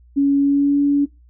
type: tone with pitch glide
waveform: sine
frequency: 280 to 284.9 Hz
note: C#4 to C#4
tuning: +18 to +48 cents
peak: -12 dBFS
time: 0.16-1.06 s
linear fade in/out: 20 ms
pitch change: +30 cents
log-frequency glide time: 0.38-0.79 s
effects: noise-tail reverb RT60 0.2 s tail -18 dB re dry + added 60 Hz sine -46 dBFS peak until 1.29 s